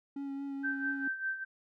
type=tone with vibrato; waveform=triangle; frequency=277.2 Hz; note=C#4; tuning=in tune; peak=-34 dBFS; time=0.16-1.08 s; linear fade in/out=5 ms; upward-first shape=sine; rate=4.4 Hz; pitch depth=16 cents each way
type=tone with tremolo; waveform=sine; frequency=1557 Hz; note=G6; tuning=12 cents flat; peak=-30 dBFS; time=0.63-1.45 s; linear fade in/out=20 ms; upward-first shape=sine; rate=5 Hz; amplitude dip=70%
effects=none